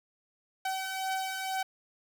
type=beating tone pair; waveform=sawtooth; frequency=761 / 763.1 Hz; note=F#5 / G5; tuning=+48 / -47 cents; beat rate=2.1 Hz; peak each=-34 / -29 dBFS; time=0.65-1.63 s; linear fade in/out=5 ms; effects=none